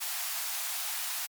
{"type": "high-pass noise", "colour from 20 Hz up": "white", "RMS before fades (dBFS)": -34, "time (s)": [0, 1.27], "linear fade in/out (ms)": 20, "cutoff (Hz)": 650, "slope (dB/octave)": 96, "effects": ["MP3 96 kbps"]}